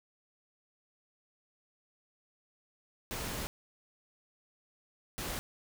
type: noise bursts at uneven times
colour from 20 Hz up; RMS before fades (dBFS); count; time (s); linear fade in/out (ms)
pink; -38; 2; 3.11-3.47 / 5.18-5.39; 0
effects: none